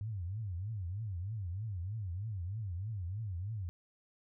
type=tone with vibrato; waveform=sine; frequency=98.1 Hz; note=G2; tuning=2 cents sharp; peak=-36 dBFS; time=0.01-3.69 s; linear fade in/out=0 ms; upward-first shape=triangle; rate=3.2 Hz; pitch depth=290 cents each way; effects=none